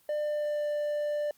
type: tone with pitch glide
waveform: triangle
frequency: 598 to 591.8 Hz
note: D5 to D5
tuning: +31 to +13 cents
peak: -26 dBFS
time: 0.09-1.31 s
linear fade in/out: 2 ms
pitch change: -18 cents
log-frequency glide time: 0.2-0.68 s
effects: white hiss -64 dBFS RMS until 1.37 s + Opus 32 kbps